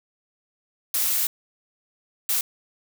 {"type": "noise bursts at uneven times", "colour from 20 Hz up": "blue", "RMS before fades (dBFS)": -23, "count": 2, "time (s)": [[0.94, 1.27], [2.29, 2.41]], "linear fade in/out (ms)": 2, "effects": []}